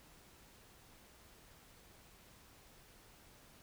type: silence
effects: pink hiss -62 dBFS RMS until 3.62 s